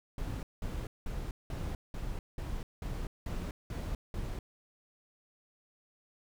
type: noise bursts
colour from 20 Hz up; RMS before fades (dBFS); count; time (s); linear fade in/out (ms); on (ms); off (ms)
brown; -37; 10; 0.18-4.39; 2; 250; 190
effects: none